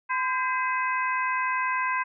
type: harmonic tone with a mistuned harmonic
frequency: 510 Hz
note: C5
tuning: 44 cents flat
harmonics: 2 / 3 / 4 / 5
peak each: -26 / -30 / -32 / -34 dBFS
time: 0.09-2.04 s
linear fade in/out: 20 ms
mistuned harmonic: 3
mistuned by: +65 cents
effects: none